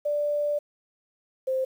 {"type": "tone pair in turn", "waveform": "sine", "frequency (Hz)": [587.3, 523.2], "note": ["D5", "C5"], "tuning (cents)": [0, 0], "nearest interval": "major second", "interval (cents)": 200, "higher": "first", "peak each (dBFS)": -23, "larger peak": "neither", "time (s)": [[0.05, 0.59], [1.47, 1.65]], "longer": "first", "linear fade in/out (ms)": 10, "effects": ["9-bit"]}